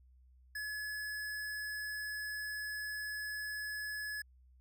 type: tone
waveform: square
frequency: 1702 Hz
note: G#6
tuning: 42 cents sharp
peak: -39 dBFS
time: 0.55-4.22 s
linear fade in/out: 5 ms
effects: added 63 Hz sine -60 dBFS peak until 4.6 s